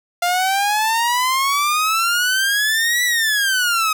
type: exponential two-way sweep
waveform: sawtooth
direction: up then down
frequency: 694 to 1975.5 to 1256 Hz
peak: -12 dBFS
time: 0.22-3.93 s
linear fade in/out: 5 ms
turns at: 3.04 s
effects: 9-bit